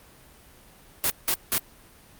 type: noise bursts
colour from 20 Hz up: white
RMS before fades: -23 dBFS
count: 3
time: 1.04-1.58 s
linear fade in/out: 0 ms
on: 60 ms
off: 180 ms
effects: pink hiss -52 dBFS RMS until 2.19 s + Opus 32 kbps